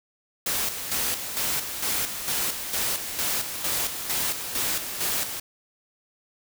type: noise with tremolo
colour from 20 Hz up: white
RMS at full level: -26 dBFS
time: 0.46-5.4 s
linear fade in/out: 5 ms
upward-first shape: square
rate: 2.2 Hz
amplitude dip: 55%
effects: none